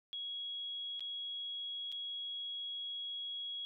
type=tone with dropouts; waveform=sine; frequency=3322 Hz; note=G#7; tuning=in tune; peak=-39 dBFS; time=0.13-3.65 s; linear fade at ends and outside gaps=0 ms; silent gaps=0.995-1.006 / 1.918-1.924 s; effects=none